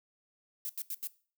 violet noise bursts, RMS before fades -37 dBFS, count 4, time 0.65-1.071 s, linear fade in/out 0 ms, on 43 ms, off 83 ms, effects noise-tail reverb RT60 0.4 s tail -19 dB re dry

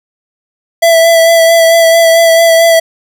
square tone with vibrato, 663 Hz, E5, 10 cents sharp, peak -4 dBFS, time 0.82-2.8 s, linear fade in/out 10 ms, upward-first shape sine, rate 4.5 Hz, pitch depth 20 cents each way, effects none

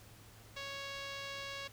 5% pulse tone with low-pass filter, 554.4 Hz, C#5, in tune, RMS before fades -44 dBFS, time 0.56-1.68 s, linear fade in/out 10 ms, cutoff 4100 Hz, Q 0.83, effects added 108 Hz sine -59 dBFS peak until 1.72 s + pink hiss -59 dBFS RMS until 1.72 s

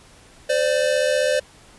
square tone pair together, 516 / 591.5 Hz, C5 / D5, -24 / +12 cents, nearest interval major second, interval 236 cents, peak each -21 / -21 dBFS, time 0.49-1.4 s, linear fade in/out 10 ms, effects pink hiss -49 dBFS RMS until 1.78 s + resampled to 24000 Hz

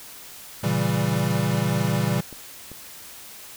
square chord, A# diminished seventh, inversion none, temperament equal, 116.54 / 138.59 / 164.81 / 196 Hz, A#2 / C#3 / E3 / G3, 0 / 0 / 0 / 0 cents, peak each -27 dBFS, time 0.63-2.21 s, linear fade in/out 10 ms
click train, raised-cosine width 2 ms, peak -26 dBFS, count 5, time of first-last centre 1.16-2.716 s, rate 2.57 Hz
effects white hiss -42 dBFS RMS until 3.56 s

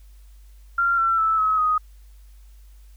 sine tone with pitch steps, 1383 / 1348.3 / 1314.5 / 1281.5 / 1249.3 Hz, F6 / E6 / E6 / E6 / D#6, -17 / +39 / -5 / -49 / +7 cents, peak -17 dBFS, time 0.78-1.78 s, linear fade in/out 5 ms, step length 200 ms, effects added 50 Hz sine -44 dBFS peak until 2.96 s + white hiss -62 dBFS RMS until 2.96 s

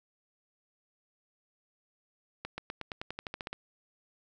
accelerating click train, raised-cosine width 0.3 ms, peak -21 dBFS, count 13, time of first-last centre 2.45-3.53 s, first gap 130 ms, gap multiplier 0.93, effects none

